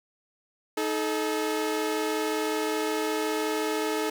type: tone pair together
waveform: sawtooth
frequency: 312.5 / 431.8 Hz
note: D#4 / A4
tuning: +8 / -33 cents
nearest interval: tritone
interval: 559 cents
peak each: -26 / -24 dBFS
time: 0.77-4.1 s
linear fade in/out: 5 ms
effects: none